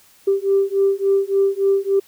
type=beating tone pair; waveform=sine; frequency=391.3 / 394.8 Hz; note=G4 / G4; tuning=-3 / +12 cents; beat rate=3.5 Hz; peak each=-17 dBFS; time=0.27-2 s; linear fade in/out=10 ms; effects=tanh soft clip ceiling -7 dBFS + white hiss -52 dBFS RMS until 2.07 s